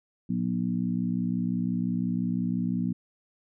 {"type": "harmonic tone with a mistuned harmonic", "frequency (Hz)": 60, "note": "B1", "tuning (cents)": -49, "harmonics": [2, 3, 4, 5], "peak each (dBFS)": [-36, -28, -29, -37], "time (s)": [0.29, 2.93], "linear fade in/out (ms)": 10, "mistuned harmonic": 2, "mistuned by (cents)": -86, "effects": []}